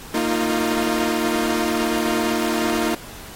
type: chord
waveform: sawtooth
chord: Bb suspended fourth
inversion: none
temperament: equal with one note detuned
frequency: 230 / 311.1 / 349.2 Hz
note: Bb3 / Eb4 / F4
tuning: -23 / 0 / 0 cents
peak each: -20 dBFS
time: 0.14-2.95 s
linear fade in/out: 5 ms
effects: pink hiss -39 dBFS RMS until 3.35 s + AAC 48 kbps